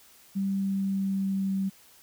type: tone with pitch glide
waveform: sine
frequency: 195.4 to 193.27 Hz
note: G3 to G3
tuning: -5 to -24 cents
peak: -25 dBFS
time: 0.35-1.7 s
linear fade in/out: 20 ms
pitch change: -19 cents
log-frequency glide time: 0.52-1.58 s
effects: white hiss -56 dBFS RMS until 2.02 s